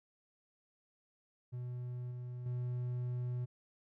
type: tone with level steps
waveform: triangle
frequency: 123.47 Hz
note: B2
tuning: in tune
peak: -37 / -39 / -33 dBFS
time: 1.52-3.46 s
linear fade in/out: 20 ms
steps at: 2.11 / 2.46 s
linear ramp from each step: 2 ms
effects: none